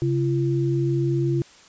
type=tone pair together; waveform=sine; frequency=135.5 / 341 Hz; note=C#3 / F4; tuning=-39 / -41 cents; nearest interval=octave + major third; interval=1598 cents; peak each=-21 / -23 dBFS; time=0.02-1.42 s; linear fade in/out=0 ms; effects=white hiss -50 dBFS RMS until 1.68 s + resampled to 16000 Hz